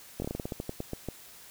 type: slowing click train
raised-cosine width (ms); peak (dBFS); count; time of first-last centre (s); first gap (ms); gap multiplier
2; -20; 14; 0.2-1.087; 21; 1.18
effects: white hiss -51 dBFS RMS until 1.5 s